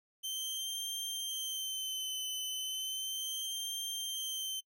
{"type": "tone with vibrato", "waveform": "sawtooth", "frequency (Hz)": 3100, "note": "G7", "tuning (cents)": -20, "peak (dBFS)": -33, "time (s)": [0.23, 4.61], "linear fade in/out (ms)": 20, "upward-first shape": "sine", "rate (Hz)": 0.35, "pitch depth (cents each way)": 36, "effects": ["noise-tail reverb RT60 0.1 s tail -25 dB re dry"]}